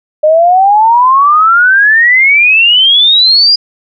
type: exponential sweep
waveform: sine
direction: up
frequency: 603 to 4924 Hz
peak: -3 dBFS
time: 0.23-3.56 s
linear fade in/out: 10 ms
effects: none